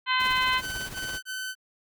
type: harmonic tone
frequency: 512 Hz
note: C5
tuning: 38 cents flat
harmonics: 2 / 3 / 4 / 5 / 6 / 7 / 8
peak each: -26 / -28 / -29 / -33 / -29 / -41 / -35 dBFS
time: 0.06-0.62 s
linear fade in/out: 50 ms
type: noise with tremolo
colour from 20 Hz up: pink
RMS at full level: -37 dBFS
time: 0.19-1.19 s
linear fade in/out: 20 ms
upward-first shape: triangle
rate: 18 Hz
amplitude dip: 65%
type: tone bursts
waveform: sawtooth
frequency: 1521 Hz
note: F#6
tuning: 47 cents sharp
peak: -28 dBFS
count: 3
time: 0.6-1.552 s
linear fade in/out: 50 ms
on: 300 ms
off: 26 ms
effects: none